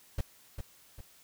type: noise with echo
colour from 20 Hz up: brown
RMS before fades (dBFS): -28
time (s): 0.18-0.21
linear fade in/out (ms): 5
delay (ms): 400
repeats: 2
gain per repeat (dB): -7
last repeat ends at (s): 1.01
effects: white hiss -60 dBFS RMS until 1.23 s